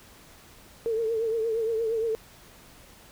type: tone with vibrato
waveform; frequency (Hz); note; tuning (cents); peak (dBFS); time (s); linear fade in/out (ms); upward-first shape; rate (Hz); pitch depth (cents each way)
sine; 450.5; A4; +41; -24; 0.86-2.15; 0; triangle; 8.6; 70
effects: pink hiss -52 dBFS RMS until 3.11 s